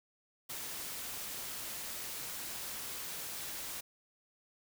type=noise; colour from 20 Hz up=white; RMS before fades=-42 dBFS; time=0.49-3.81 s; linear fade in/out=10 ms; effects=none